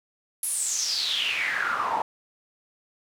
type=noise with band-pass filter sweep; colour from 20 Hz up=pink; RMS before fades=-27 dBFS; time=0.43-2.02 s; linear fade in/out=2 ms; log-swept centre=11000 to 820 Hz; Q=7.7; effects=none

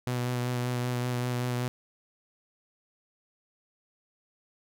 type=tone with vibrato; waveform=sawtooth; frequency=123.47 Hz; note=B2; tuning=in tune; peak=-24 dBFS; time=0.07-1.68 s; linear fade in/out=0 ms; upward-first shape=sine; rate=5.2 Hz; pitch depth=18 cents each way; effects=none

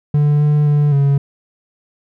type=tone with pitch steps; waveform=triangle; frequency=147.2 / 148.5 / 146.9 / 140.1 Hz; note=D3 / D3 / D3 / C#3; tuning=+4 / +20 / +1 / +19 cents; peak=-8 dBFS; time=0.14-1.18 s; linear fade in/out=5 ms; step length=260 ms; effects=none

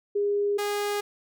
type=tone pair in turn; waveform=sine / sawtooth; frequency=407.7 / 411 Hz; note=G#4 / G#4; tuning=-32 / -18 cents; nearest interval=unison; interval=14 cents; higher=second; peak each=-22 dBFS; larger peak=neither; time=0.15-0.58 / 0.58-1.01 s; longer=neither; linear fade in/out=10 ms; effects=none

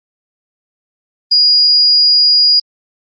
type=tone; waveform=sine; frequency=4879 Hz; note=D#8; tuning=35 cents flat; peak=-6 dBFS; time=1.31-2.6 s; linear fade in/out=10 ms; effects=Opus 24 kbps

